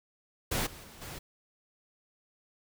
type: noise with level steps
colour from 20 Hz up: pink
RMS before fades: -31 / -48 / -51 / -43 dBFS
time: 0.51-1.19 s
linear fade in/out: 10 ms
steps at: 0.66 / 0.83 / 1.01 s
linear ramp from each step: 10 ms
effects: none